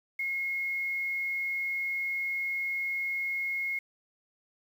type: tone with quantisation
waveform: sine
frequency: 2160 Hz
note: C#7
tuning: 45 cents flat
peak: -29 dBFS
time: 0.19-3.79 s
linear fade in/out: 5 ms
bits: 9
effects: none